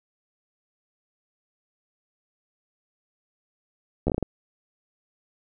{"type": "slowing click train", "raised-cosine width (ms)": 2, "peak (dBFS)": -11, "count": 7, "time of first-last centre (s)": [4.07, 4.227], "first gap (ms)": 12, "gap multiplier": 1.31, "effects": []}